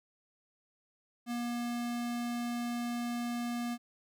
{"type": "tone", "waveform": "square", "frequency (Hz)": 239, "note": "A#3", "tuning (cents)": 43, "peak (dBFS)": -34, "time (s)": [1.26, 3.78], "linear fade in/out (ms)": 50, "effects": []}